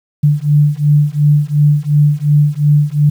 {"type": "beating tone pair", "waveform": "sine", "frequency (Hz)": [146.1, 148.9], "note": ["D3", "D3"], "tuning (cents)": [-9, 24], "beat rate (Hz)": 2.8, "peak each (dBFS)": -11, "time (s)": [0.23, 3.1], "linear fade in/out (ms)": 10, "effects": ["7-bit"]}